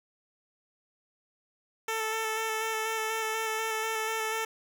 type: tone with vibrato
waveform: 10% pulse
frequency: 442.1 Hz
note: A4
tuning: 8 cents sharp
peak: -21 dBFS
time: 1.88-4.45 s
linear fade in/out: 5 ms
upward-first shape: square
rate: 4.1 Hz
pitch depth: 14 cents each way
effects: none